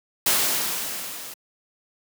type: noise with level ramp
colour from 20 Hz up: white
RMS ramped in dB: -19 to -38 dBFS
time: 0.26-1.34 s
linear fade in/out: 5 ms
effects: high-pass 150 Hz 12 dB/octave